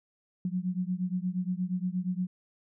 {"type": "beating tone pair", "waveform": "sine", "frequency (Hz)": [178.5, 187], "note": ["F3", "F#3"], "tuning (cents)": [38, 19], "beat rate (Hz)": 8.5, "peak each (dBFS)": [-31, -32], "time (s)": [0.45, 2.27], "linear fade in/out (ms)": 2, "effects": []}